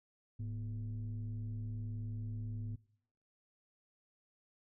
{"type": "tone with frequency modulation", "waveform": "sine", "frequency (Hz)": 107.3, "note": "A2", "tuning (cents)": -43, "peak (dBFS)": -37, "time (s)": [0.39, 2.76], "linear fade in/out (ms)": 10, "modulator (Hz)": 136, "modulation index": 0.49, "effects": ["noise-tail reverb RT60 0.7 s tail -23 dB re dry", "tanh soft clip ceiling -33 dBFS"]}